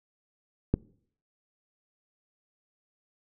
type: click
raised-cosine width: 3 ms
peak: -9 dBFS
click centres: 0.74 s
effects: noise-tail reverb RT60 0.6 s tail -24 dB re dry